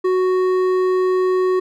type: tone with hard clipping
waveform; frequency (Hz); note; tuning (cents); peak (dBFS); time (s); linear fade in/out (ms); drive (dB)
sine; 370; F#4; 0; -16; 0.04-1.6; 10; 8
effects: none